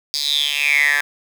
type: tone with high-pass filter sweep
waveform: 10% pulse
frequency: 144.8 Hz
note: D3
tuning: 24 cents flat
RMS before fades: -18 dBFS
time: 0.14-1.01 s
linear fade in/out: 0 ms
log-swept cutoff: 4700 to 1600 Hz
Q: 9.7
effects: none